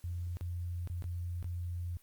sine tone with dropouts, 87.31 Hz, F2, in tune, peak -35 dBFS, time 0.04-1.97 s, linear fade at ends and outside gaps 0 ms, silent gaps 0.37-0.41 / 0.874-0.899 / 1.023-1.041 / 1.427-1.444 s, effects white hiss -66 dBFS RMS until 2.02 s + Opus 48 kbps

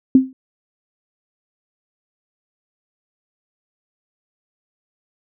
sine tone with exponential decay, 261.7 Hz, C4, in tune, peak -3 dBFS, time 0.15-0.33 s, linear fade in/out 2 ms, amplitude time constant 38 ms, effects none

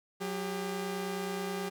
sawtooth tone pair together, 185.32 / 400 Hz, F#3 / G4, +3 / +35 cents, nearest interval octave + minor second, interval 1332 cents, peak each -33 / -32 dBFS, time 0.2-1.7 s, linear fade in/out 20 ms, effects none

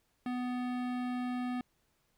sine tone with hard clipping, 248.4 Hz, B3, 10 cents sharp, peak -35 dBFS, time 0.26-1.61 s, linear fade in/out 2 ms, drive 18 dB, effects pink hiss -75 dBFS RMS until 2.17 s

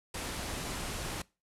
pink low-pass noise, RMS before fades -38 dBFS, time 0.14-1.22 s, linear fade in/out 5 ms, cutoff 12000 Hz, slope 48 dB/octave, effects noise-tail reverb RT60 0.3 s tail -23 dB re dry

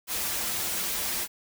white noise with comb filter, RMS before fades -30 dBFS, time 0.07-1.28 s, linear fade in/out 50 ms, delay 7.3 ms, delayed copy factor -0.55, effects none

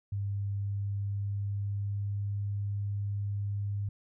sine tone with pitch glide, 100.2 to 101.25 Hz, G2 to G#2, +38 to -43 cents, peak -30 dBFS, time 0.12-3.89 s, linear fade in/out 5 ms, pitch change +19 cents, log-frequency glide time 0.65-2.39 s, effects none

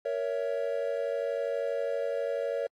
triangle chord, A# diminished, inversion none, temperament equal with one note detuned, 466.2 / 558.5 / 659.3 Hz, A#4 / C#5 / E5, 0 / +13 / 0 cents, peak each -31 / -29 / -35 dBFS, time 0.05-2.67 s, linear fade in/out 5 ms, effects AAC 48 kbps

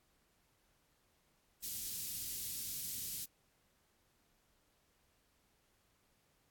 white band-stop noise, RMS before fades -42 dBFS, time 1.62-3.26 s, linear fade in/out 20 ms, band 190 to 4300 Hz, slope 12 dB/octave, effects pink hiss -75 dBFS RMS until 6.5 s + AAC 64 kbps

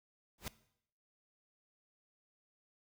pink noise with exponential growth, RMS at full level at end -36 dBFS, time 0.38-0.48 s, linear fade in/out 2 ms, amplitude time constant 21 ms, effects noise-tail reverb RT60 0.7 s tail -18 dB re dry

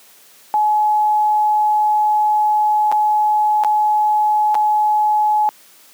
sine tone with dropouts, 848 Hz, G#5, 36 cents sharp, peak -12 dBFS, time 0.54-5.49 s, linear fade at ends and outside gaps 0 ms, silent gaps 2.916-2.924 / 3.637-3.647 / 4.545-4.552 s, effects white hiss -47 dBFS RMS until 5.93 s + high-pass 200 Hz 12 dB/octave

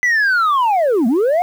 sine linear two-way sweep, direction down then up, 2012 to 210.7 to 736 Hz, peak -9 dBFS, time 0.03-1.42 s, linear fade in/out 0 ms, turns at 1.07 s, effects tanh soft clip ceiling -11 dBFS + 7-bit

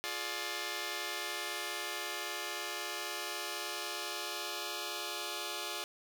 5% pulse chord, D diminished, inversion first, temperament just, 352.4 / 422.9 / 587.3 Hz, F4 / Ab4 / D5, +16 / +31 / 0 cents, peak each -30 / -30 / -30 dBFS, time 0.04-5.84 s, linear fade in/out 0 ms, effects none

